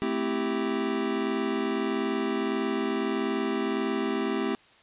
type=chord; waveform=square; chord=A minor seventh; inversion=none; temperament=equal; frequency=220 / 261.6 / 329.6 / 392 Hz; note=A3 / C4 / E4 / G4; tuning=0 / 0 / 0 / 0 cents; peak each=-33 / -32 / -34 / -31 dBFS; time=0.02-4.55 s; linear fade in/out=0 ms; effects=white hiss -57 dBFS RMS until 4.82 s + resampled to 8000 Hz